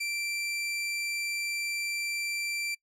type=tone; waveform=sawtooth; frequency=2349 Hz; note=D7; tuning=in tune; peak=-27 dBFS; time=0-2.75 s; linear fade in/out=10 ms; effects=noise-tail reverb RT60 0.1 s tail -25 dB re dry + low-pass 11000 Hz 12 dB/octave